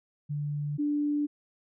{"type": "tone pair in turn", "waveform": "sine", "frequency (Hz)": [146.7, 293.4], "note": ["D3", "D4"], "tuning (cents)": [-2, -2], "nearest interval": "octave", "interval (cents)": 1200, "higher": "second", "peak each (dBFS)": [-29, -25], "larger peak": "second", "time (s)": [[0.29, 0.78], [0.78, 1.27]], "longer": "neither", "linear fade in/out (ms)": 20, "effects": []}